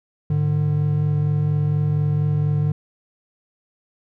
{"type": "tone pair together", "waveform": "triangle", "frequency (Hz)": [105.33, 149.6], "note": ["G#2", "D3"], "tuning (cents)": [25, 32], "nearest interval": "tritone", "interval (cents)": 607, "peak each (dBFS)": [-21, -16], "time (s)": [0.3, 2.72], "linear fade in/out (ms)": 5, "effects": []}